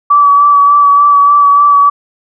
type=tone with vibrato; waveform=sine; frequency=1149 Hz; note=D6; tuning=38 cents flat; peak=-3 dBFS; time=0.1-1.9 s; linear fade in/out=10 ms; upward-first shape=sine; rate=3.4 Hz; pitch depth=20 cents each way; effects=none